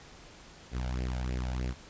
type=tone with flanger; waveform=sawtooth; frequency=62.6 Hz; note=B1; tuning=24 cents sharp; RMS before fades=-33 dBFS; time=0.71-1.75 s; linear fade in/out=50 ms; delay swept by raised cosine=0.39 to 1.39 ms; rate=3.2 Hz; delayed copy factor=+0.75; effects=pink hiss -52 dBFS RMS until 1.89 s + resampled to 16000 Hz